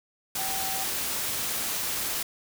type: tone in noise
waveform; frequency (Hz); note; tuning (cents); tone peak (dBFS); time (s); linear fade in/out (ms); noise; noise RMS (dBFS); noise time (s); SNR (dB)
sine; 771; G5; -29; -35; 0.38-0.84; 5; white; -30; 0.35-2.23; -8
effects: none